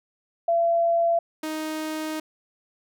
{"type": "tone pair in turn", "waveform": ["sine", "sawtooth"], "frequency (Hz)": [677, 312], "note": ["E5", "D#4"], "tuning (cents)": [46, 5], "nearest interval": "octave + minor second", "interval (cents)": 1341, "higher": "first", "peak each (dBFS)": [-18, -24], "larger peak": "first", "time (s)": [[0.48, 1.19], [1.43, 2.2]], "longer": "second", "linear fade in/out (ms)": 5, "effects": []}